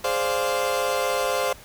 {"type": "chord", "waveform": "30% pulse", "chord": "D half-diminished seventh", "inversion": "second", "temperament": "equal", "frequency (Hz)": [415.3, 523.3, 587.3, 698.5], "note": ["Ab4", "C5", "D5", "F5"], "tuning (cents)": [0, 0, 0, 0], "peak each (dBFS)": [-28, -22, -27, -26], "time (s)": [0.04, 1.53], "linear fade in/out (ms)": 5, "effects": ["pink hiss -46 dBFS RMS until 1.64 s"]}